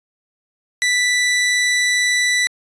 sawtooth tone, 1975.5 Hz, B6, in tune, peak -11 dBFS, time 0.82-2.47 s, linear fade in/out 0 ms, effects resampled to 22050 Hz

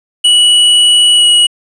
square tone with pitch glide, 2938 to 2913 Hz, F#7 to F#7, -13 to -28 cents, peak -5 dBFS, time 0.24-1.47 s, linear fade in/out 10 ms, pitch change -15 cents, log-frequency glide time 1.16-1.25 s, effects resampled to 22050 Hz + 7-bit

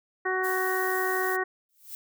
harmonic tone, 373.4 Hz, F#4, 16 cents sharp, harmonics 1 / 2 / 3 / 4 / 5, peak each -29 / -33 / -33 / -33 / -30 dBFS, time 0.25-1.44 s, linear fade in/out 10 ms
violet noise, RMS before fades -37 dBFS, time 0.43-1.37 s, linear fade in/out 20 ms
violet noise with exponential growth, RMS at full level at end -36 dBFS, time 1.69-1.95 s, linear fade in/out 1 ms, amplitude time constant 55 ms
effects none

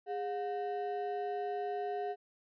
triangle ring-modulated tone, 565 Hz, C#5, 33 cents sharp, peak -29 dBFS, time 0.06-2.16 s, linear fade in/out 50 ms, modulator 155 Hz, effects resampled to 11025 Hz

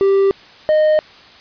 triangle tone pair in turn, 392 / 616.2 Hz, G4 / D#5, 0 / -17 cents, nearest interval minor sixth, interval 783 cents, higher second, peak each -8 dBFS, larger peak neither, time 0.01-0.31 / 0.69-0.99 s, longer neither, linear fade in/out 0 ms, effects white hiss -42 dBFS RMS until 1.4 s + resampled to 11025 Hz

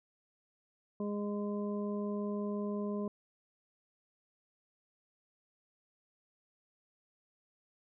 harmonic tone, 205.7 Hz, G#3, 16 cents flat, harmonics 1 / 2 / 3 / 5, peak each -35 / -39 / -44 / -48 dBFS, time 1-3.08 s, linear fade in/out 2 ms, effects none

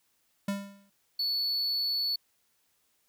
square tone with exponential decay, 199.3 Hz, G3, 29 cents sharp, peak -27 dBFS, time 0.48-0.9 s, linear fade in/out 5 ms, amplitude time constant 91 ms
triangle tone, 4435 Hz, C#8, in tune, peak -26 dBFS, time 1.19-2.16 s, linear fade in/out 5 ms
effects white hiss -72 dBFS RMS until 3.08 s

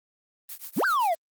blue noise with tremolo, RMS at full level -36 dBFS, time 0.49-1.15 s, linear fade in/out 2 ms, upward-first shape triangle, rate 7.7 Hz, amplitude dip 100%
triangle exponential two-way sweep, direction up then down, 140.7 to 1615 to 623 Hz, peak -19 dBFS, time 0.76-1.15 s, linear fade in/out 20 ms, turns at 0.85 s
effects Opus 24 kbps

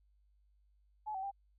sine tone with pitch steps, 854 / 764 / 792 Hz, G#5 / G5 / G5, +48 / -45 / +18 cents, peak -37 dBFS, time 1.06-1.315 s, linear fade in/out 20 ms, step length 85 ms, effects added 50 Hz sine -67 dBFS peak until 1.58 s

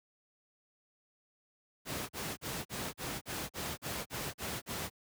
pink noise bursts, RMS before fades -38 dBFS, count 11, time 1.85-4.9 s, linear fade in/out 50 ms, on 240 ms, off 41 ms, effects high-pass 80 Hz 12 dB/octave

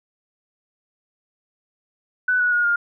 sine tone with pitch steps, 1495 / 1466.8 / 1439.1 / 1411.9 Hz, F#6 / F#6 / F#6 / F6, +17 / -15 / -48 / +18 cents, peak -16 dBFS, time 2.28-2.76 s, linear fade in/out 5 ms, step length 120 ms, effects none

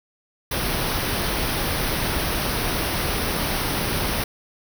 pink band-stop noise, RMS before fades -24 dBFS, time 0.51-4.24 s, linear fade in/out 5 ms, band 6000 to 8900 Hz, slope 96 dB/octave, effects none

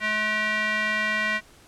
square tone with band-pass filter, 213.9 Hz, A3, 49 cents flat, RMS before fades -25 dBFS, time 0-1.41 s, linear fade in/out 50 ms, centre 2000 Hz, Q 3.4, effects pink hiss -53 dBFS RMS until 1.67 s + low-pass 11000 Hz 12 dB/octave

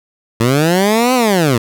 15% pulse linear two-way sweep, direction up then down, 110 to 260.3 to 110 Hz, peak -4 dBFS, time 0.4-1.58 s, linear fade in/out 5 ms, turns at 1.14 s, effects none

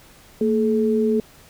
sine tone pair together, 227 / 428.5 Hz, A#3 / A4, -46 / -46 cents, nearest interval major seventh, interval 1100 cents, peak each -19 dBFS, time 0.41-1.2 s, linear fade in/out 2 ms, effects pink hiss -49 dBFS RMS until 1.49 s

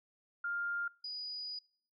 sine tone pair in turn, 1402 / 4927 Hz, F6 / D#8, +6 / -18 cents, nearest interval octave + minor seventh, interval 2176 cents, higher second, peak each -34 / -39 dBFS, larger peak first, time 0.44-0.88 / 1.04-1.59 s, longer second, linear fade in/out 5 ms, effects noise-tail reverb RT60 0.6 s tail -26 dB re dry

